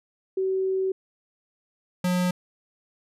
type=tone pair in turn; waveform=sine / square; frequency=380 / 180.17 Hz; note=F#4 / F#3; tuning=+46 / -46 cents; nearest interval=octave + minor second; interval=1292 cents; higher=first; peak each=-22 dBFS; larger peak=neither; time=0.37-0.92 / 2.04-2.31 s; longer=first; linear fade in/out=5 ms; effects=resampled to 32000 Hz

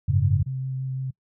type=chord; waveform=sine; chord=F# suspended second; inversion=none; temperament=just; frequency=92.5 / 104.06 / 138.75 Hz; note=F#2 / G#2 / C#3; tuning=0 / +4 / +2 cents; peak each=-22 dBFS; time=0.08-0.43 s; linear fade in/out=10 ms
type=tone with vibrato; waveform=sine; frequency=131.6 Hz; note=C3; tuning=10 cents sharp; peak=-26 dBFS; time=0.46-1.11 s; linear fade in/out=10 ms; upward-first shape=triangle; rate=5.9 Hz; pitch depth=13 cents each way
effects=noise-tail reverb RT60 0.1 s tail -24 dB re dry

